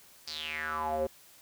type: tone with band-pass filter sweep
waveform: square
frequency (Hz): 77.78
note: D#2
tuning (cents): 0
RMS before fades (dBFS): -34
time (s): 0.27-1.07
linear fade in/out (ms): 5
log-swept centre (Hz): 5000 to 470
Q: 6.9
effects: white hiss -57 dBFS RMS until 1.41 s